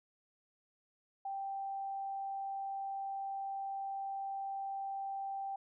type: tone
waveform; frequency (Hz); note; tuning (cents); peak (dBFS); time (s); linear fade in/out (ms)
sine; 784; G5; 0; -37; 1.25-5.56; 5
effects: none